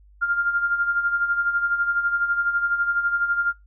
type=tone with tremolo; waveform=sine; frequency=1400 Hz; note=F6; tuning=4 cents sharp; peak=-17 dBFS; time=0.21-3.53 s; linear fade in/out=20 ms; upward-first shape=sine; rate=12 Hz; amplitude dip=65%; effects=noise-tail reverb RT60 0.2 s tail -24 dB re dry + added 50 Hz sine -49 dBFS peak until 3.66 s